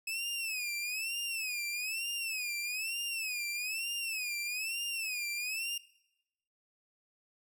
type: tone with vibrato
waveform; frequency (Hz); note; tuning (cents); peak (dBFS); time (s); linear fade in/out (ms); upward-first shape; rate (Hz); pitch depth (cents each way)
sawtooth; 2573; E7; -43; -31; 0.07-5.78; 5; sine; 1.1; 150
effects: noise-tail reverb RT60 0.9 s tail -21 dB re dry